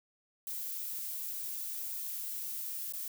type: noise with dropouts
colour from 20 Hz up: violet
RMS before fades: -39 dBFS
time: 0.47-3.08 s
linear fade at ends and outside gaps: 2 ms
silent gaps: 2.924-2.935 s
effects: none